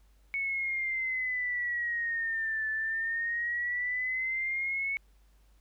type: exponential two-way sweep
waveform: sine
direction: down then up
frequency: 2217 to 1748 to 2217 Hz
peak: -29 dBFS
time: 0.34-4.97 s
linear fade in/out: 0 ms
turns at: 2.69 s
effects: added 50 Hz sine -59 dBFS peak until 5.6 s + pink hiss -71 dBFS RMS until 5.6 s